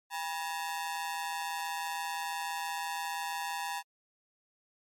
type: ring-modulated tone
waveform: sawtooth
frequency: 889 Hz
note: A5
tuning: 18 cents sharp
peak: -27 dBFS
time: 0.1-3.83 s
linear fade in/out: 50 ms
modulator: 83 Hz
effects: MP3 64 kbps